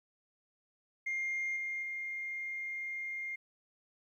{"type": "tone with level steps", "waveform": "sine", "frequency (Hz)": 2117, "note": "C7", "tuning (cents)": 20, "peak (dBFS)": [-31, -34, -36], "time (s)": [1.06, 3.36], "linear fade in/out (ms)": 10, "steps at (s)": [1.56, 1.82], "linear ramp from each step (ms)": 10, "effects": ["tanh soft clip ceiling -30 dBFS", "12-bit"]}